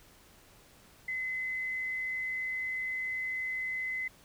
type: tone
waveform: sine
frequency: 2037 Hz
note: C7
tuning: 47 cents flat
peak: -32 dBFS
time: 1.08-4.08 s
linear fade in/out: 5 ms
effects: pink hiss -59 dBFS RMS until 4.24 s